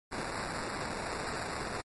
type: noise with sample-and-hold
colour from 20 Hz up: violet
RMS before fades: -37 dBFS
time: 0.11-1.82 s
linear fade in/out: 20 ms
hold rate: 3150 Hz
effects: MP3 48 kbps